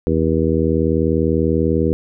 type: harmonic tone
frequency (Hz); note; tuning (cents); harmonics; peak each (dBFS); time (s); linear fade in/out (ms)
80.1; E2; -49; 1 / 2 / 3 / 4 / 5 / 6; -21 / -21 / -21 / -21 / -21 / -21; 0.07-1.93; 0
effects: none